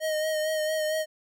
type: tone with vibrato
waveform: square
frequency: 622.3 Hz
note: D#5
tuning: in tune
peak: -26 dBFS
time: 0-1.06 s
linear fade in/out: 50 ms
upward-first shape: sine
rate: 4.4 Hz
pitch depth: 27 cents each way
effects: none